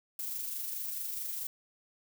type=noise with amplitude modulation; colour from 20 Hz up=violet; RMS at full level=-36 dBFS; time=0.19-1.47 s; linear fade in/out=2 ms; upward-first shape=sine; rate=24.6 Hz; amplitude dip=35%; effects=none